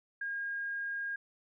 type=tone; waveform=sine; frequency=1623 Hz; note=G#6; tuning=40 cents flat; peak=-34 dBFS; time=0.21-1.16 s; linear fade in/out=5 ms; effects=none